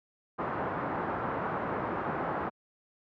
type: low-pass noise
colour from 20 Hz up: white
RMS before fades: -33 dBFS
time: 0.38-2.5 s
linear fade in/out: 20 ms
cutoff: 1300 Hz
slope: 24 dB/octave
effects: high-pass 100 Hz 12 dB/octave